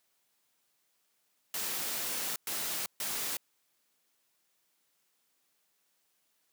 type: noise bursts at uneven times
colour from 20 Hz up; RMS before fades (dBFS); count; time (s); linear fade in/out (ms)
white; -35; 3; 1.54-2.36 / 2.47-2.86 / 3-3.37; 2
effects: white hiss -75 dBFS RMS until 6.52 s + high-pass 150 Hz 12 dB/octave